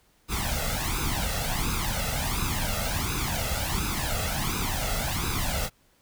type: noise with flanger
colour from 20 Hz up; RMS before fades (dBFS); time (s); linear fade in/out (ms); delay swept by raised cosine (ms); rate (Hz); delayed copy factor
pink; -28; 0.28-5.7; 50; 0.79 to 1.51; 1.4; +0.75
effects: pink hiss -64 dBFS RMS until 6.01 s